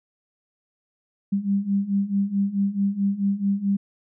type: beating tone pair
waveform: sine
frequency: 196.1 / 200.7 Hz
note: G3 / G3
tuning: +1 / +41 cents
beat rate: 4.6 Hz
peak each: -25 / -22 dBFS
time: 1.32-3.77 s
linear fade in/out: 10 ms
effects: none